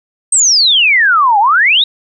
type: exponential two-way sweep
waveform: sine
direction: down then up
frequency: 8520 to 786 to 3907 Hz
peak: -6 dBFS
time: 0.32-1.84 s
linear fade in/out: 5 ms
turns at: 1.39 s
effects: none